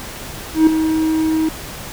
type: tone with ADSR envelope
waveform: triangle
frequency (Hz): 317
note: D#4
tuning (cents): +32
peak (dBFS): -3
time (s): 0.54-1.49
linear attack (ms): 130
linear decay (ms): 4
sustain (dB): -9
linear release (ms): 5
effects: pink hiss -31 dBFS RMS until 1.92 s